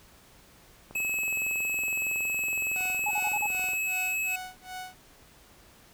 click train, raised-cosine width 1 ms, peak -31 dBFS, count 62, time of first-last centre 0.91-3.734 s, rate 21.6 Hz
square tone, 2580 Hz, E7, 38 cents flat, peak -28 dBFS, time 0.95-4.36 s, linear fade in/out 5 ms
sawtooth tone with tremolo, 740 Hz, F#5, in tune, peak -32 dBFS, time 2.76-4.94 s, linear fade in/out 0 ms, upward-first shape sine, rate 2.6 Hz, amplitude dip 100%
sine tone bursts, 830.6 Hz, G#5, in tune, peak -28 dBFS, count 5, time 3.06-3.468 s, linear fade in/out 5 ms, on 48 ms, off 42 ms
effects pink hiss -56 dBFS RMS until 5.93 s

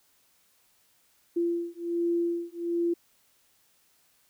sine beating tone pair, 341.4 / 342.7 Hz, F4 / F4, -39 / -33 cents, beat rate 1.3 Hz, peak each -29 / -29 dBFS, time 1.36-2.94 s, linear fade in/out 10 ms, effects white hiss -66 dBFS RMS until 4.29 s

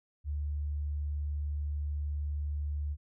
sine tone, 73.42 Hz, D2, in tune, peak -31 dBFS, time 0.24-2.97 s, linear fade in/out 50 ms, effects none

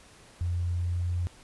sine tone with pitch glide, 87.31 to 87.92 Hz, F2 to F2, 0 to +12 cents, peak -26 dBFS, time 0.41-1.27 s, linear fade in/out 0 ms, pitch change +12 cents, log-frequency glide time 0.65-1.03 s, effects pink hiss -54 dBFS RMS until 1.43 s + resampled to 24000 Hz

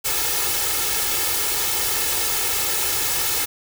white noise with comb filter, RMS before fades -22 dBFS, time 0.04-3.46 s, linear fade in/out 20 ms, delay 2.3 ms, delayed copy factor +0.8, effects none

